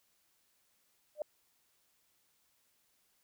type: tone with exponential growth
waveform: sine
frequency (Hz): 602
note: D5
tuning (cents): +43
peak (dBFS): -29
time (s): 1.15-1.22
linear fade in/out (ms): 2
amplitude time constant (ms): 15
effects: white hiss -74 dBFS RMS until 3.23 s